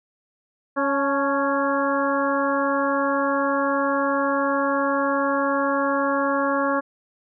harmonic tone with a mistuned harmonic, 277.2 Hz, C#4, in tune, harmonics 1 / 2 / 3 / 4 / 5 / 6, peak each -25 / -24 / -30 / -25 / -29 / -30 dBFS, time 0.76-6.81 s, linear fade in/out 20 ms, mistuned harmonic 3, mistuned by +49 cents, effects none

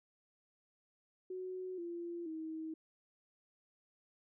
sine tone with pitch steps, 370 / 343.2 / 318.4 Hz, F#4 / F4 / D#4, 0 / -30 / +40 cents, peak -40 dBFS, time 1.3-2.74 s, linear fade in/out 5 ms, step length 480 ms, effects none

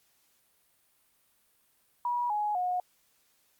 sine tone with pitch steps, 967 / 837 / 724.4 Hz, B5 / G#5 / F#5, -37 / +13 / -37 cents, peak -27 dBFS, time 2.05-2.8 s, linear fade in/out 2 ms, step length 250 ms, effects white hiss -69 dBFS RMS until 3.59 s + Opus 48 kbps

